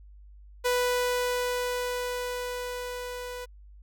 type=tone with level ramp; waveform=sawtooth; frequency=493.9 Hz; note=B4; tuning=in tune; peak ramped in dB=-19 to -32 dBFS; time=0.64-3.46 s; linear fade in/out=20 ms; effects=added 50 Hz sine -47 dBFS peak until 3.82 s